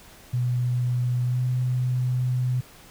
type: tone with pitch glide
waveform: sine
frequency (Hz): 123.47 to 125.99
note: B2 to B2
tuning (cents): 0 to +35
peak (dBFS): -21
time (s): 0.33-2.61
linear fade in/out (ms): 10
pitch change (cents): +35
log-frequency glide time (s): 1.24-1.42
effects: pink hiss -49 dBFS RMS until 2.9 s